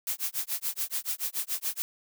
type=noise with tremolo; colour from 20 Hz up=blue; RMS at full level=-29 dBFS; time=0.07-1.82 s; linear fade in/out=0 ms; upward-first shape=sine; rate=7 Hz; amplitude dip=100%; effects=none